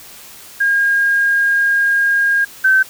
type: tone pair in turn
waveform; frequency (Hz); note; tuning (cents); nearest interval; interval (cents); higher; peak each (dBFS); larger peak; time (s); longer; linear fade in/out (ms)
sine; 1621 / 1542; G#6 / G6; -42 / -29; minor second; 87; first; -11 / -8; second; 0.6-2.45 / 2.64-2.83; first; 10
effects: white hiss -38 dBFS RMS until 2.89 s